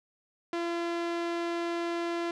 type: tone with low-pass filter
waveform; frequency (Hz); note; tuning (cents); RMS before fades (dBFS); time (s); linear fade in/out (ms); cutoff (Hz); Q
sawtooth; 340.9; F4; -42; -32; 0.53-2.31; 2; 4500; 0.62
effects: none